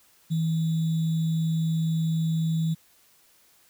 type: tone with sample-and-hold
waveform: sine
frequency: 161.9 Hz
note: E3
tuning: 31 cents flat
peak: -22 dBFS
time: 0.3-2.75 s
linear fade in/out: 20 ms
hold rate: 3675 Hz
effects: white hiss -60 dBFS RMS until 3.69 s